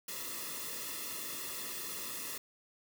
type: noise with comb filter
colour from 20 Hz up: white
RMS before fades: -41 dBFS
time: 0.08-2.38 s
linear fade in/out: 5 ms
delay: 1.3 ms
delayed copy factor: -0.95
effects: none